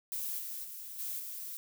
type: noise with level steps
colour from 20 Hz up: violet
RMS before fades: -37 / -41 / -45 / -38 / -42 dBFS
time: 0.12-1.57 s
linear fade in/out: 0 ms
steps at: 0.38 / 0.63 / 0.98 / 1.18 s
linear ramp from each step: 20 ms
effects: none